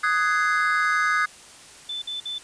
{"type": "chord", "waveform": "triangle", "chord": "Ab dominant seventh", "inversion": "second", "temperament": "just", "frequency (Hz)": [1245.9, 1495.1, 1661.2, 2077], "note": ["Eb6", "Gb6", "Ab6", "C7"], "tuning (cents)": [2, 18, 0, -13], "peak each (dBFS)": [-21, -24, -23, -27], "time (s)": [0.03, 1.26], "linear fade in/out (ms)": 10}
{"type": "tone bursts", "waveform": "sine", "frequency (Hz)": 3520, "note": "A7", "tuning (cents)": 0, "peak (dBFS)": -28, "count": 3, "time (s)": [1.89, 2.384], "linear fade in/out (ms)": 5, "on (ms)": 130, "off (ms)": 52}
{"effects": ["white hiss -46 dBFS RMS until 2.43 s", "resampled to 22050 Hz"]}